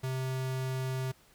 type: tone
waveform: square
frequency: 130.6 Hz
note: C3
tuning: 3 cents flat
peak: -32 dBFS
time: 0.03-1.12 s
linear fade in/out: 10 ms
effects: pink hiss -62 dBFS RMS until 1.34 s